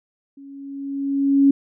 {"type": "tone with level ramp", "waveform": "sine", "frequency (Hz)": 277.2, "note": "C#4", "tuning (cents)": 0, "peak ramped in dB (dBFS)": [-39, -9], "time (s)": [0.37, 1.51], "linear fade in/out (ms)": 5, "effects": []}